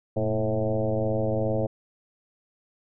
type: tone with frequency modulation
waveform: sine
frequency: 329.3 Hz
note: E4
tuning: 2 cents flat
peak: -22 dBFS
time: 0.16-1.67 s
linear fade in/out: 10 ms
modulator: 106 Hz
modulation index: 3.1
effects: none